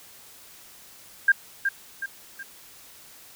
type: tone with echo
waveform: sine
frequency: 1601 Hz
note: G6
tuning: 36 cents sharp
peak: -13 dBFS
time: 1.28-1.32 s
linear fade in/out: 5 ms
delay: 370 ms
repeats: 3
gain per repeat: -7 dB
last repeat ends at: 2.43 s
effects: white hiss -49 dBFS RMS until 3.35 s